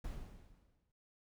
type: noise with exponential decay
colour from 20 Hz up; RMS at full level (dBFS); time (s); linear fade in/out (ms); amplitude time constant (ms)
brown; -41; 0.04-0.92; 5; 190
effects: none